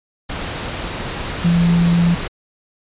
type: tone in noise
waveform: sine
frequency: 171.2 Hz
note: F3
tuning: 34 cents flat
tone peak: -11 dBFS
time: 1.44-2.15 s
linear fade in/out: 10 ms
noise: pink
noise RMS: -25 dBFS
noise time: 0.29-2.28 s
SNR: +11 dB
effects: resampled to 8000 Hz